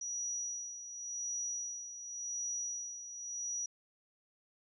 sine tone with tremolo, 5820 Hz, F#8, 29 cents flat, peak -35 dBFS, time 0.01-3.66 s, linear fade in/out 5 ms, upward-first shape sine, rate 0.9 Hz, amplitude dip 65%, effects none

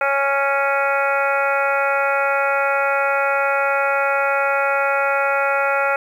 harmonic tone, 277.2 Hz, C#4, in tune, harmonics 2 / 3 / 4 / 5 / 6 / 7 / 8 / 9, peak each -21 / -23 / -31 / -20 / -31 / -29 / -29 / -27 dBFS, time 0.01-5.96 s, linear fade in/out 2 ms, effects 8-bit

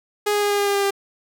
sawtooth tone with pitch steps, 415.3 / 412.7 / 410.1 / 407.5 / 404.9 / 402.3 / 399.8 / 397.2 Hz, G#4 / G#4 / G#4 / G#4 / G#4 / G4 / G4 / G4, 0 / -11 / -22 / -33 / -44 / +45 / +34 / +23 cents, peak -14 dBFS, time 0.26-0.908 s, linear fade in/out 10 ms, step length 81 ms, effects none

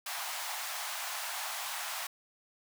pink high-pass noise, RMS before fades -38 dBFS, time 0.06-2.07 s, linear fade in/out 5 ms, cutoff 690 Hz, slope 48 dB/octave, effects none

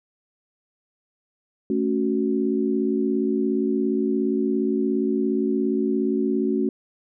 sine chord, F# minor, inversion first, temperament equal, 220 / 277.2 / 370 Hz, A3 / C#4 / F#4, 0 / 0 / 0 cents, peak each -24 dBFS, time 1.7-6.69 s, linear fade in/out 2 ms, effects none

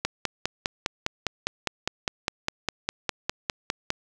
click train, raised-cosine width 0.2 ms, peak -7 dBFS, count 20, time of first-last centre 0.05-3.904 s, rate 4.93 Hz, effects none

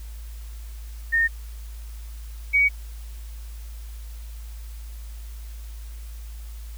sine tone pair in turn, 1833 / 2255 Hz, A#6 / C#7, -30 / +29 cents, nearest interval major third, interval 359 cents, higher second, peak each -17 / -15 dBFS, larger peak second, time 1.12-1.28 / 2.53-2.69 s, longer neither, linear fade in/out 20 ms, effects added 55 Hz sine -34 dBFS peak until 6.77 s + white hiss -51 dBFS RMS until 6.77 s

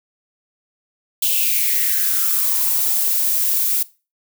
violet noise with high-pass filter sweep, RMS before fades -18 dBFS, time 1.22-3.83 s, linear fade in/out 5 ms, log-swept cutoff 3100 to 340 Hz, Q 5.8, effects noise-tail reverb RT60 0.3 s tail -19 dB re dry

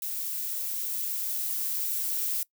violet noise with level ramp, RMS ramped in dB -33 to -29 dBFS, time 0.02-2.43 s, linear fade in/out 2 ms, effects noise-tail reverb RT60 0.1 s tail -22 dB re dry

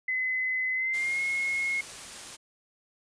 sine tone with pitch glide, 2031 to 2164 Hz, B6 to C#7, +48 to -42 cents, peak -26 dBFS, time 0.08-1.81 s, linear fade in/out 5 ms, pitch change +110 cents, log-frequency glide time 0.74-1.22 s
white noise, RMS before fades -42 dBFS, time 0.93-2.37 s, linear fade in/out 20 ms
effects resampled to 22050 Hz

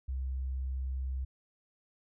sine tone, 65.4 Hz, C2, in tune, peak -32 dBFS, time 0.08-1.25 s, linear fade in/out 10 ms, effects none

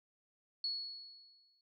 sine tone with exponential decay, 4373 Hz, C#8, 24 cents flat, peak -33 dBFS, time 0.64-1.61 s, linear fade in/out 2 ms, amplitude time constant 210 ms, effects none

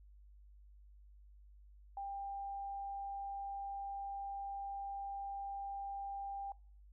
sine tone, 794 Hz, G5, 22 cents sharp, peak -40 dBFS, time 1.97-6.52 s, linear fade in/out 2 ms, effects noise-tail reverb RT60 0.5 s tail -24 dB re dry + added 50 Hz sine -57 dBFS peak until 6.92 s

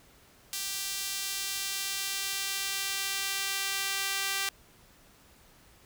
sawtooth tone with high-pass filter sweep, 392 Hz, G4, in tune, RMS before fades -33 dBFS, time 0.53-4.49 s, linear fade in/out 0 ms, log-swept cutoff 4300 to 2000 Hz, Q 0.75, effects pink hiss -59 dBFS RMS until 5.85 s

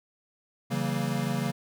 square chord, C# diminished seventh, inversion none, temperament equal with one note detuned, 138.59 / 164.81 / 191.08 / 233.1 Hz, C#3 / E3 / G3 / Bb3, 0 / 0 / -44 / 0 cents, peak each -32 / -34 / -34 / -33 dBFS, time 0.7-1.52 s, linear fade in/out 20 ms, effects none

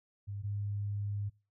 sine tone pair in turn, 100.9 / 102.07 Hz, G#2 / G#2, -49 / -30 cents, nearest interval unison, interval 19 cents, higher second, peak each -37 / -33 dBFS, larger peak second, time 0.27-0.43 / 0.43-1.3 s, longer second, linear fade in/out 20 ms, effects noise-tail reverb RT60 0.3 s tail -22 dB re dry

